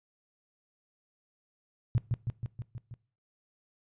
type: tone with echo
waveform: sine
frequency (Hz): 119.3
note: A#2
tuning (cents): +41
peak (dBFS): -22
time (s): 1.95-1.98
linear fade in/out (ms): 0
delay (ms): 160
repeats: 6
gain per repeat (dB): -3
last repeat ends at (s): 2.94
effects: noise-tail reverb RT60 0.4 s tail -20 dB re dry + resampled to 8000 Hz